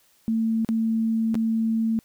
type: tone with dropouts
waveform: sine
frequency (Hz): 224.3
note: A3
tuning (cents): +34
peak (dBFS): -20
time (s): 0.28-1.99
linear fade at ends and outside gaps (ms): 0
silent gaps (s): 0.648-0.689 / 1.344-1.353
effects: white hiss -61 dBFS RMS until 2.04 s